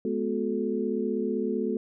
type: tone cluster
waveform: sine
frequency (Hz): 212.9 / 248.6 / 364.4 / 434.2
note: G#3 / B3 / F#4 / A4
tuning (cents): +43 / +12 / -26 / -23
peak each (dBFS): -31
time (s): 0.05-1.77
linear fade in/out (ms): 2
effects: none